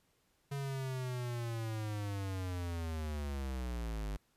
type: linear sweep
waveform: square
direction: down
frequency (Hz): 140.9 to 49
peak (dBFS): -37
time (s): 0.51-4.17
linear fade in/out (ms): 10
effects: pink hiss -74 dBFS RMS until 4.36 s + resampled to 32000 Hz